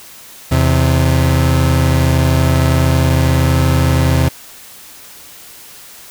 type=tone pair together; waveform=35% pulse; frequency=81.56 / 130.4 Hz; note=E2 / C3; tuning=-18 / -5 cents; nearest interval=minor sixth; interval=813 cents; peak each=-11 dBFS; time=0.51-4.29 s; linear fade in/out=10 ms; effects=white hiss -37 dBFS RMS until 6.1 s